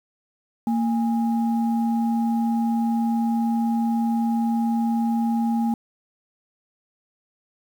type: tone pair together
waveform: sine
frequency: 230 / 820.3 Hz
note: A#3 / G#5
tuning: -23 / -22 cents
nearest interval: octave + minor seventh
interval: 2201 cents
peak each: -19 / -28 dBFS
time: 0.67-5.74 s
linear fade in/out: 2 ms
effects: tanh soft clip ceiling -12 dBFS + 8-bit